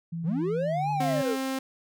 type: tone with pitch glide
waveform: sine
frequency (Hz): 166.8 to 148.6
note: E3 to D3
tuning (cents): +21 to +21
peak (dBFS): -30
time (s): 0.12-1.22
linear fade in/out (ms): 10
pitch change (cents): -200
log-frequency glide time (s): 0.67-0.8
type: linear two-way sweep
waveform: triangle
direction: up then down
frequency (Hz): 123.47 to 854 to 401.2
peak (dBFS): -24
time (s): 0.23-1.37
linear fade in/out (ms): 50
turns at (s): 0.91
type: tone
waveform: sawtooth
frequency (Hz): 265.4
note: C4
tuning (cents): +25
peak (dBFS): -24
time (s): 1-1.59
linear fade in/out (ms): 5
effects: none